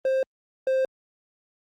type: tone pair in turn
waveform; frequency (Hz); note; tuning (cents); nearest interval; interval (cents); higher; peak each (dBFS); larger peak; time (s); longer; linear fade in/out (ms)
triangle; 528 / 525.7; C5 / C5; +16 / +8; unison; 8; first; -18; neither; 0.05-0.23 / 0.67-0.85; neither; 2
effects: Opus 24 kbps

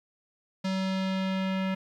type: tone with low-pass filter sweep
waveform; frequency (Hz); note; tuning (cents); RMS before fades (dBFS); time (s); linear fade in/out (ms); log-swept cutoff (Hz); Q
square; 190; F#3; +46; -29; 0.64-1.75; 10; 4900 to 2600; 1.6
effects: 10-bit

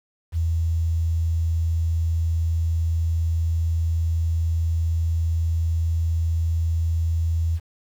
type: tone with quantisation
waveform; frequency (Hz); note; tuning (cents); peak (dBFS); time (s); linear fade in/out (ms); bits
sine; 82.41; E2; 0; -19; 0.32-7.6; 50; 8
effects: none

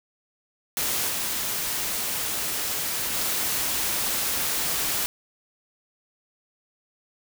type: noise with level steps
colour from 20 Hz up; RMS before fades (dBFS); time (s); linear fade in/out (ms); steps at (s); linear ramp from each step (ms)
white; -26 / -28 / -26; 0.77-5.06; 0; 1.08 / 3.13; 20
effects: none

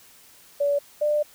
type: tone pair in turn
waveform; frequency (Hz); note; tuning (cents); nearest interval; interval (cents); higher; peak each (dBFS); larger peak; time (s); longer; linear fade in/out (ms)
sine; 572 / 596.1; D5 / D5; -46 / +26; minor second; 72; second; -19; neither; 0.6-0.79 / 1.01-1.23; second; 10
effects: white hiss -52 dBFS RMS until 1.34 s

